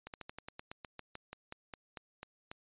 slowing click train, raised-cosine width 0.3 ms, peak -28 dBFS, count 17, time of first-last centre 0.07-2.515 s, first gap 68 ms, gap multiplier 1.1, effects resampled to 8000 Hz

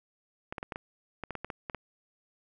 clicks, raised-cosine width 0.5 ms, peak -21 dBFS, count 12, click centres 0.525 / 0.582 / 0.629 / 0.722 / 0.759 / 1.237 / 1.307 / 1.353 / 1.446 / 1.502 / 1.698 / 1.747 s, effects none

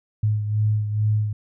sine beating tone pair, 106.2 / 108.5 Hz, G#2 / A2, +39 / -24 cents, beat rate 2.3 Hz, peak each -19 / -27 dBFS, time 0.23-1.33 s, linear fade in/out 5 ms, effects none

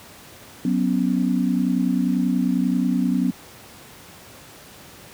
sine chord, F# suspended fourth, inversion none, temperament equal, 185 / 246.9 / 277.2 Hz, F#3 / B3 / C#4, 0 / 0 / 0 cents, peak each -22 / -21 / -24 dBFS, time 0.65-3.31 s, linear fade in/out 2 ms, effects pink hiss -44 dBFS RMS until 5.13 s + high-pass 80 Hz 12 dB/octave

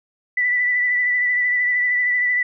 sine tone with vibrato, 1975.5 Hz, B6, in tune, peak -16 dBFS, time 0.37-2.43 s, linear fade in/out 5 ms, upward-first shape sine, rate 13 Hz, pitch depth 23 cents each way, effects none

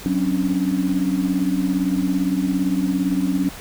sine tone cluster, 185.6 / 269.7 / 287.3 Hz, F#3 / C#4 / D4, +6 / -47 / -38 cents, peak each -22 dBFS, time 0.06-3.49 s, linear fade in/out 0 ms, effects pink hiss -37 dBFS RMS until 3.6 s

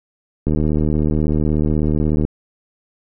click train, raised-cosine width 3 ms, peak -6 dBFS, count 137, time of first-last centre 0.47-2.25 s, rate 76.4 Hz, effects none

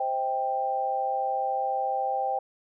sine tone cluster, 523 / 637 / 787 Hz, C5 / D#5 / G5, -1 / +41 / +7 cents, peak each -32 / -35 / -26 dBFS, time 0-2.39 s, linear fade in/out 5 ms, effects none

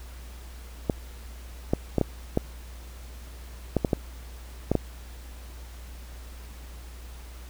clicks, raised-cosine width 2 ms, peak -8 dBFS, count 10, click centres 0.898 / 1.735 / 1.983 / 2.013 / 2.374 / 3.767 / 3.848 / 3.932 / 4.716 / 4.753 s, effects added 60 Hz sine -40 dBFS peak until 7.49 s + pink hiss -50 dBFS RMS until 7.49 s

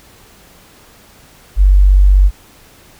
sine tone, 47.94 Hz, G1, 38 cents flat, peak -4 dBFS, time 1.56-2.31 s, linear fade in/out 50 ms, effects pink hiss -44 dBFS RMS until 2.99 s

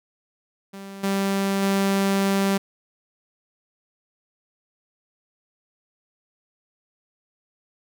sawtooth tone with level steps, 196.1 Hz, G3, 1 cent sharp, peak -32 / -17 / -15 dBFS, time 0.73-2.58 s, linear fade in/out 10 ms, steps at 1.03 / 1.62 s, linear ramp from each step 10 ms, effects none

